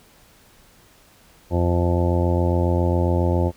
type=harmonic tone; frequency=87.31 Hz; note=F2; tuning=in tune; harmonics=1 / 2 / 3 / 4 / 5 / 6 / 7 / 8 / 9 / 10; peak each=-19 / -26 / -28 / -25 / -35 / -27 / -30 / -36 / -38 / -31 dBFS; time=1.5-3.52 s; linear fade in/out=50 ms; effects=pink hiss -53 dBFS RMS until 3.56 s